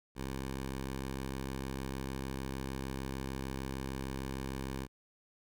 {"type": "tone", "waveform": "10% pulse", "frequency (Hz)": 66.6, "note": "C2", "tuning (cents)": 31, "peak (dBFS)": -29, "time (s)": [0.15, 4.88], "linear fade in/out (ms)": 50, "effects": []}